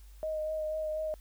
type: tone with vibrato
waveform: sine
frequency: 622.3 Hz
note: D#5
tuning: in tune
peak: -31 dBFS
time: 0.23-1.14 s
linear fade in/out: 0 ms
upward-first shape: sine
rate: 4.1 Hz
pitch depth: 17 cents each way
effects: added 50 Hz sine -49 dBFS peak until 1.2 s + white hiss -64 dBFS RMS until 1.2 s